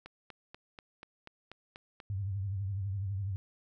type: click train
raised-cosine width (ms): 0.3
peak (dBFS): -30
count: 9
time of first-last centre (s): 0.06-2.002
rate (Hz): 4.12
type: tone with vibrato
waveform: sine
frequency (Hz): 98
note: G2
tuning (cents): 0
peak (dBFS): -32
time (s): 2.1-3.36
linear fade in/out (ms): 0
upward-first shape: triangle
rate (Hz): 12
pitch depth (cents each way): 110
effects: none